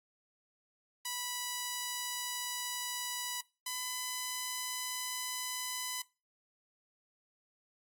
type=tone pair in turn; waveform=5% pulse; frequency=983 / 1004.8 Hz; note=B5 / B5; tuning=-8 / +30 cents; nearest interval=unison; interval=38 cents; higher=second; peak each=-24 dBFS; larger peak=neither; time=1.05-3.41 / 3.66-6.02 s; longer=neither; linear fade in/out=5 ms; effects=noise-tail reverb RT60 0.3 s tail -22 dB re dry + AAC 64 kbps